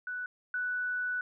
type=tone pair in turn; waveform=sine; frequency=1484 / 1484 Hz; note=F#6 / F#6; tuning=+5 / +5 cents; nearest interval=unison; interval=0 cents; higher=neither; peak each=-34 / -30 dBFS; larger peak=second; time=0.07-0.26 / 0.54-1.21 s; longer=second; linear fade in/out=2 ms; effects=none